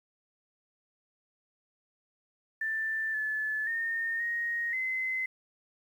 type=tone with pitch steps; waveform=sine; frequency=1772 / 1731 / 1831 / 1872 / 2050 Hz; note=A6 / A6 / A#6 / A#6 / C7; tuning=+12 / -29 / -32 / +7 / -36 cents; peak=-29 dBFS; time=2.61-5.26 s; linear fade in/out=5 ms; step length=530 ms; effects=10-bit